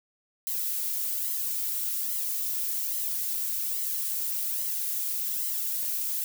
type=noise with flanger; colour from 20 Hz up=violet; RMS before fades=-30 dBFS; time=0.47-6.24 s; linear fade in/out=0 ms; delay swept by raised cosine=0.97 to 2.87 ms; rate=1.2 Hz; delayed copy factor=+0.65; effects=none